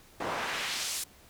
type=noise with band-pass filter sweep; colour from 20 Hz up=pink; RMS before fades=-34 dBFS; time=0.2-1.04 s; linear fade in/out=5 ms; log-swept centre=650 to 9500 Hz; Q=0.93; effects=pink hiss -57 dBFS RMS until 1.29 s